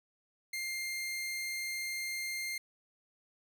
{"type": "tone", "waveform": "sawtooth", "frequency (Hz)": 2109, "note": "C7", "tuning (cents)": 13, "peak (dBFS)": -32, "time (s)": [0.53, 2.58], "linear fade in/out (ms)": 5, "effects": []}